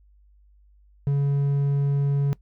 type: tone with hard clipping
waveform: sine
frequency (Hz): 141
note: C#3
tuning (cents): +30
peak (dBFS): -20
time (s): 1.07-2.33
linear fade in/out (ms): 0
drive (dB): 3
effects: noise-tail reverb RT60 0.1 s tail -21 dB re dry + added 50 Hz sine -53 dBFS peak until 2.41 s

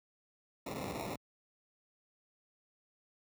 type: noise with sample-and-hold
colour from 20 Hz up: violet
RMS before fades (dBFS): -40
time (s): 0.66-1.16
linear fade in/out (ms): 5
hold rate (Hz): 1575
effects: high-pass 80 Hz 12 dB/octave

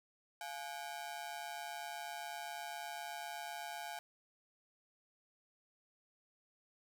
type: ring-modulated tone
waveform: sawtooth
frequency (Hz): 772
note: G5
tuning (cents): -27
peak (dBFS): -36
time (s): 0.41-3.99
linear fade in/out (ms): 0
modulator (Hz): 73.9
effects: none

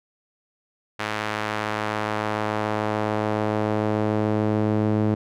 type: tone with band-pass filter sweep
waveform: sawtooth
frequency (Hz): 106.9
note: A2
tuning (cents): -49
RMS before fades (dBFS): -24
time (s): 0.99-5.15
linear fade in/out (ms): 10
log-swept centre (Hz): 1800 to 290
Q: 0.82
effects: none

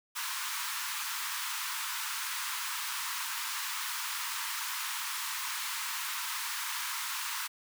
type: high-pass noise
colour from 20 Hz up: pink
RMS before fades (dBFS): -36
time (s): 0.15-7.48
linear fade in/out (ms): 20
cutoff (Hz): 910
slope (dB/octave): 96
effects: none

